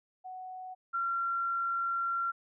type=tone pair in turn; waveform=sine; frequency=743 / 1370.6 Hz; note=F#5 / F6; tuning=+7 / -33 cents; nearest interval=major seventh; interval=1060 cents; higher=second; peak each=-40 / -29 dBFS; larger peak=second; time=0.24-0.75 / 0.93-2.32 s; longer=second; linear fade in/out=20 ms; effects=none